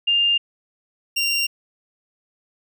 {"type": "tone pair in turn", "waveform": ["sine", "25% pulse"], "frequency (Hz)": [2805, 2773], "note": ["F7", "F7"], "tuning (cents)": [7, -13], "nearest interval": "unison", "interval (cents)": 20, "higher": "first", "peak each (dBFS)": -15, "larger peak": "neither", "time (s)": [[0.07, 0.38], [1.16, 1.47]], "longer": "neither", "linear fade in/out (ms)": 10, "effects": []}